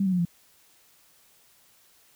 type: tone with pitch steps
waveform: sine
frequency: 196 / 187.58 / 179.53 / 171.81 Hz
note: G3 / F#3 / F3 / F3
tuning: 0 / +24 / +48 / -28 cents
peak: -21 dBFS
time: 0-0.252 s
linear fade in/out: 5 ms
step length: 63 ms
effects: white hiss -60 dBFS RMS until 2.15 s